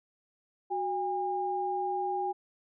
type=tone pair together; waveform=sine; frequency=370 / 809.3 Hz; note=F#4 / G#5; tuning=0 / -45 cents; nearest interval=octave + major second; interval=1355 cents; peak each=-34 / -30 dBFS; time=0.7-2.33 s; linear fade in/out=20 ms; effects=none